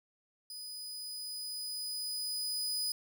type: tone with level ramp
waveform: sawtooth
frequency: 4978 Hz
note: D#8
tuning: in tune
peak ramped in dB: -40 to -29 dBFS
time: 0.5-2.92 s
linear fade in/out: 2 ms
effects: none